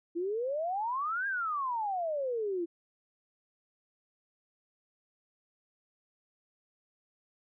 sine exponential two-way sweep, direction up then down, 329.5 to 1637 to 329.5 Hz, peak -30 dBFS, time 0.15-2.66 s, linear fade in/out 20 ms, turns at 1.27 s, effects none

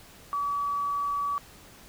sine tone, 1143 Hz, D6, 47 cents flat, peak -26 dBFS, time 0.33-1.38 s, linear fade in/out 0 ms, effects pink hiss -51 dBFS RMS until 1.88 s

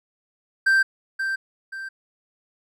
triangle tone with echo, 1568 Hz, G6, in tune, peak -13 dBFS, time 0.66-0.83 s, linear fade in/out 10 ms, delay 530 ms, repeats 2, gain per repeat -8 dB, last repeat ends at 1.89 s, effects none

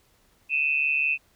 sine tone pair together, 2513 / 2658 Hz, D#7 / E7, +17 / +14 cents, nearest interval minor second, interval 97 cents, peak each -24 dBFS, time 0.49-1.18 s, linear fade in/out 50 ms, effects pink hiss -63 dBFS RMS until 1.35 s

